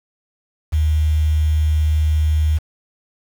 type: tone with quantisation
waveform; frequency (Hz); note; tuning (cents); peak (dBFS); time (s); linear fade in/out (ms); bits
sine; 77.1; D#2; -15; -13; 0.72-2.59; 20; 6
effects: none